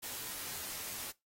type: noise with comb filter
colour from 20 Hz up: white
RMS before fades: -42 dBFS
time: 0.02-1.12 s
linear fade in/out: 20 ms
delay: 19 ms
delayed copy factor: -1
effects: noise-tail reverb RT60 0.2 s tail -21 dB re dry + AAC 48 kbps